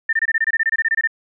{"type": "tone bursts", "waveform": "sine", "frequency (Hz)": 1800, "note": "A6", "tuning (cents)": 39, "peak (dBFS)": -14, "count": 16, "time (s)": [0.09, 1.074], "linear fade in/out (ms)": 5, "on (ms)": 39, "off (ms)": 24, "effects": []}